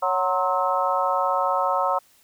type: harmonic tone with a mistuned harmonic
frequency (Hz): 185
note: F#3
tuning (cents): 0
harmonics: 3 / 4 / 5 / 6 / 7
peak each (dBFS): -26 / -26 / -26 / -26 / -26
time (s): 0.02-1.99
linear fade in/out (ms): 10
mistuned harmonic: 6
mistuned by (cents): -74
effects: white hiss -58 dBFS RMS until 2.23 s